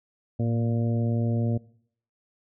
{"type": "harmonic tone with a mistuned harmonic", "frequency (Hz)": 116.54, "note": "A#2", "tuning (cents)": 0, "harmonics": [1, 2, 3, 4, 5, 6], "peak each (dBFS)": [-24, -28, -37, -37, -37, -44], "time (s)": [0.39, 1.58], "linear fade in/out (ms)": 10, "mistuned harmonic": 1, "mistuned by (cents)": -38, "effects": ["noise-tail reverb RT60 0.6 s tail -21 dB re dry"]}